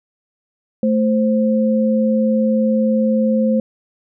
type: tone pair together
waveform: sine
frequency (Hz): 220 / 523.3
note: A3 / C5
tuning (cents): 0 / 0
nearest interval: octave + minor third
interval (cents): 1500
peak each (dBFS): -14 / -18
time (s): 0.83-3.6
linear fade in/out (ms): 2
effects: none